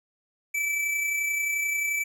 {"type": "tone with amplitude modulation", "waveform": "square", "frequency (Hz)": 2313, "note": "D7", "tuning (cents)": -27, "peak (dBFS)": -24, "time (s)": [0.54, 2.04], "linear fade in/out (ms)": 10, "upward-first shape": "sine", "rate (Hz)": 31.4, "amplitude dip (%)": 35, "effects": []}